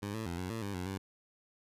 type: tone with pitch steps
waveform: 15% pulse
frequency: 101.9 / 110.9 / 86 / 91.6 / 113.1 / 100.4 / 90.3 / 96.6 Hz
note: G#2 / A2 / F2 / F#2 / A2 / G2 / F#2 / G2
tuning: -32 / +14 / -26 / -17 / +48 / +42 / -42 / -25 cents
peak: -30 dBFS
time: 0.02-0.98 s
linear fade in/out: 10 ms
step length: 120 ms
effects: resampled to 32000 Hz